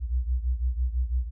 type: beating tone pair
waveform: sine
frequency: 60.1 / 66.1 Hz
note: B1 / C2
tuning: -46 / +18 cents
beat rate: 6 Hz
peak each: -25 / -29 dBFS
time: 0-1.31 s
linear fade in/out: 50 ms
effects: none